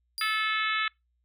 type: tone with exponential decay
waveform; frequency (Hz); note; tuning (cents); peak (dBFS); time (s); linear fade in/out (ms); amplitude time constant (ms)
sawtooth; 4800; D8; +37; -28; 0.18-0.64; 0; 100
type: harmonic tone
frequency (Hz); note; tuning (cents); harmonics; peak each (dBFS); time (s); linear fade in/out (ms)
434.6; A4; -21; 3 / 4 / 5 / 6 / 7 / 8 / 9; -30 / -31 / -32 / -35 / -39 / -36 / -38; 0.21-0.88; 2
effects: noise-tail reverb RT60 0.2 s tail -25 dB re dry + added 60 Hz sine -70 dBFS peak until 1.24 s